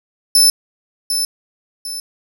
25% pulse tone with echo, 5274 Hz, E8, in tune, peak -3 dBFS, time 0.35-0.5 s, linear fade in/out 2 ms, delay 750 ms, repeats 2, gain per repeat -8 dB, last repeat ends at 2 s, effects none

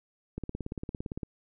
click train, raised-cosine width 3 ms, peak -22 dBFS, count 16, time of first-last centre 0.38-1.232 s, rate 17.6 Hz, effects none

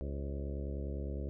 harmonic tone with a mistuned harmonic, 69.8 Hz, C#2, 13 cents sharp, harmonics 1 / 2 / 3 / 4 / 5 / 6 / 7 / 8 / 9, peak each -37 / -45 / -47 / -49 / -48 / -49 / -51 / -52 / -56 dBFS, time 0.01-1.29 s, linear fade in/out 0 ms, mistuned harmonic 7, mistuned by +64 cents, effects none

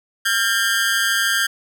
sawtooth tone with amplitude modulation, 1597 Hz, G6, 32 cents sharp, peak -9 dBFS, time 0.25-1.47 s, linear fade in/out 10 ms, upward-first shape sine, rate 213 Hz, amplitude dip 90%, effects none

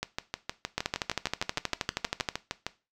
two click trains, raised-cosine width 0.2 ms, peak -13 / -10 dBFS, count 18 / 20, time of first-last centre 0.03-2.666 / 0.78-2.288 s, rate 6.45 / 12.6 Hz, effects noise-tail reverb RT60 0.3 s tail -17 dB re dry

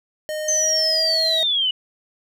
square tone with pitch glide, 615 to 644.1 Hz, D#5 to E5, -20 to -40 cents, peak -25 dBFS, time 0.29-1.43 s, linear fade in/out 0 ms, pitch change +80 cents, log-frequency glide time 0.48-1.14 s
sine linear sweep, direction down, 6272 to 2914 Hz, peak -17 dBFS, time 0.48-1.71 s, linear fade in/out 5 ms
effects none

